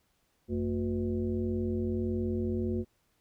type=tone with frequency modulation; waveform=sine; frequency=226.3 Hz; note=A3; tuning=49 cents sharp; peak=-28 dBFS; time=0.48-2.85 s; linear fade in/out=50 ms; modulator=137 Hz; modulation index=1.3; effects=pink hiss -73 dBFS RMS until 3.2 s